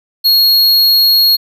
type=tone; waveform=square; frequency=4302 Hz; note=C8; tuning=47 cents sharp; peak=-7 dBFS; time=0.24-1.37 s; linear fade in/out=20 ms; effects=none